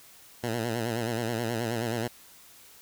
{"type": "tone with vibrato", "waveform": "10% pulse", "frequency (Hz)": 115.9, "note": "A#2", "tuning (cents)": -10, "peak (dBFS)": -20, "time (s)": [0.43, 2.08], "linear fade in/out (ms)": 10, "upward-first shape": "sine", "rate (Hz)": 9.4, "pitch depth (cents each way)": 85, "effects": ["white hiss -53 dBFS RMS until 2.81 s"]}